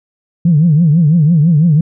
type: tone with vibrato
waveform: sine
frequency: 159.6 Hz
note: D#3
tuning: 44 cents sharp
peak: -5 dBFS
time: 0.45-1.81 s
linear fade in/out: 5 ms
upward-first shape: triangle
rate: 6 Hz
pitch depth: 210 cents each way
effects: tanh soft clip ceiling -1 dBFS